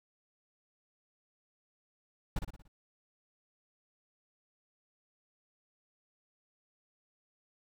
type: noise with echo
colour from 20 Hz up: brown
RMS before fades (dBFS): -30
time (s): 2.36-2.39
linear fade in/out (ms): 5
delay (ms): 58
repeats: 5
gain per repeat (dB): -6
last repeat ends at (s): 2.68
effects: none